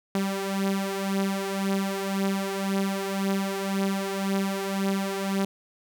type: beating tone pair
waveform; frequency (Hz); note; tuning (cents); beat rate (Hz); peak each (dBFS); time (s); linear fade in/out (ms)
sawtooth; 194.6 / 196.5; G3 / G3; -12 / +4; 1.9; -23 / -26; 0.15-5.45; 2
effects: none

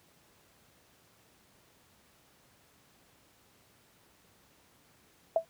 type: tone with exponential decay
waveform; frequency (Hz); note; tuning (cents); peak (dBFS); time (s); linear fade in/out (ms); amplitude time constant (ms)
sine; 657; E5; -6; -19; 5.36-5.45; 2; 19
effects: pink hiss -64 dBFS RMS until 5.49 s + high-pass 80 Hz 12 dB/octave

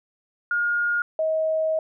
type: tone pair in turn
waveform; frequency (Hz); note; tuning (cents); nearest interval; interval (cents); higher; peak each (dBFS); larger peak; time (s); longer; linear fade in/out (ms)
sine; 1424 / 634.3; F6 / D#5; +33 / +33; octave + major second; 1400; first; -20; neither; 0.51-1.02 / 1.19-1.79; second; 2
effects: none

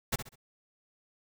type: noise with echo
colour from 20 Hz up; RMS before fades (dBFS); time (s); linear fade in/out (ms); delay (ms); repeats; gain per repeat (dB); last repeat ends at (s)
pink; -29; 0.12-0.16; 10; 66; 3; -10; 0.358
effects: none

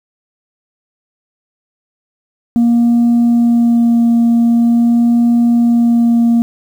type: tone with vibrato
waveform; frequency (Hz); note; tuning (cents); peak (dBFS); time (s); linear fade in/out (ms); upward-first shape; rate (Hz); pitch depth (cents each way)
sine; 235.1; A#3; +15; -5; 2.56-6.42; 0; sine; 0.45; 11
effects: tanh soft clip ceiling -6 dBFS + 7-bit

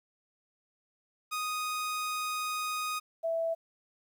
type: tone pair in turn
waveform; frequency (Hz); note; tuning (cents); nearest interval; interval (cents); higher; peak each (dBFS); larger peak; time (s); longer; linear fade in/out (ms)
sawtooth / sine; 1244.5 / 659.3; D#6 / E5; 0 / 0; major seventh; 1100; first; -28; neither; 1.31-3 / 3.23-3.55; first; 20
effects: 11-bit

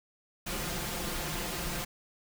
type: noise with comb filter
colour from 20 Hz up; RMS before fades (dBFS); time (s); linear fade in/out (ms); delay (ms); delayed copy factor
pink; -35; 0.46-1.85; 10; 5.7; +0.6
effects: none

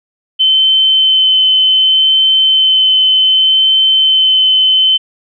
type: tone with vibrato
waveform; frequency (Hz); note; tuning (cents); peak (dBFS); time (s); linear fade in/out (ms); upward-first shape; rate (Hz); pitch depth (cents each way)
sine; 3067; G7; -38; -6; 0.39-4.98; 20; sine; 0.66; 8
effects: none

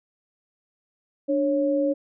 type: tone pair together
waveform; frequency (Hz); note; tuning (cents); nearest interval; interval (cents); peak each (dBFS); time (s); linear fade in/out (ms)
sine; 293.7 / 551.4; D4 / C#5; 0 / -9; major seventh; 1091; -23 / -22; 1.28-1.94; 20
effects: none

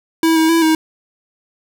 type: tone with pitch steps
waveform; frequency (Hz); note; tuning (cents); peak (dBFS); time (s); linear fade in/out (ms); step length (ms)
square; 325.8 / 320.3 / 331.1 / 317.3; E4 / E4 / E4 / D#4; -20 / -50 / +8 / +34; -11; 0.23-0.75; 2; 130
effects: none

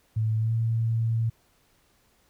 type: tone with pitch glide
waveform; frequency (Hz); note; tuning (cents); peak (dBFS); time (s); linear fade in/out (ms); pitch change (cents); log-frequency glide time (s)
sine; 110 to 113.75; A2 to A#2; 0 to -42; -22; 0.16-1.3; 10; +58; 0.38-0.53
effects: pink hiss -65 dBFS RMS until 2.29 s

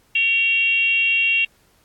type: tone with frequency modulation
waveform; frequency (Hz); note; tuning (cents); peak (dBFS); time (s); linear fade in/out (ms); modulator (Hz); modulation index
sine; 2747; F7; -29; -15; 0.15-1.45; 5; 488; 0.56
effects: pink hiss -59 dBFS RMS until 1.84 s + AAC 64 kbps

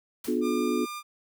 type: noise with exponential decay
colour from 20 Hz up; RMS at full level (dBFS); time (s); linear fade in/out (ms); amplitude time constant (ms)
white; -37; 0.24-0.52; 5; 59
type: chord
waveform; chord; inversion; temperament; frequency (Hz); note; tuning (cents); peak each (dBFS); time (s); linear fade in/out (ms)
sine; B diminished seventh; none; just; 246.9 / 296.3 / 355.6 / 426.7; B3 / D4 / F4 / Ab4; 0 / +15 / +31 / +47; -28 / -30 / -29 / -31; 0.27-0.86; 20
type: tone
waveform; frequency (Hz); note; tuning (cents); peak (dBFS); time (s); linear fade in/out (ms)
sawtooth; 1200; D6; +37; -31; 0.41-1.03; 50
effects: none

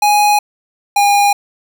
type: tone pair in turn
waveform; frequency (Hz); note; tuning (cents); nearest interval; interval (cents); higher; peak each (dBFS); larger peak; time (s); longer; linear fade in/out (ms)
square; 830.6 / 812.6; G#5 / G#5; 0 / -38; unison; 38; first; -9; neither; 0.02-0.39 / 0.96-1.33; neither; 5
effects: none

